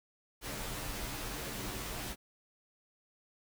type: noise with comb filter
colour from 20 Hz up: pink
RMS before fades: -40 dBFS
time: 0.41-2.16 s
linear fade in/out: 50 ms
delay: 12 ms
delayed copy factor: -0.85
effects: none